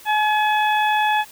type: harmonic tone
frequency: 850 Hz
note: G#5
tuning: 40 cents sharp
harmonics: 1 / 2 / 3 / 4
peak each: -17 / -23 / -27 / -29 dBFS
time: 0.05-1.25 s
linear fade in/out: 50 ms
effects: white hiss -44 dBFS RMS until 1.31 s